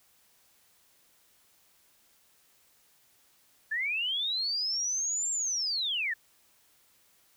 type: linear two-way sweep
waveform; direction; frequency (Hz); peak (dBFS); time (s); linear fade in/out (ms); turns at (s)
sine; up then down; 1699 to 7459 to 1699; -28; 3.71-6.14; 10; 5.31
effects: white hiss -65 dBFS RMS until 7.36 s